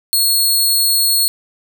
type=tone; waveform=15% pulse; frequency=4322 Hz; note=C#8; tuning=45 cents flat; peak=-5 dBFS; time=0.13-1.28 s; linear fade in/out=0 ms; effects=none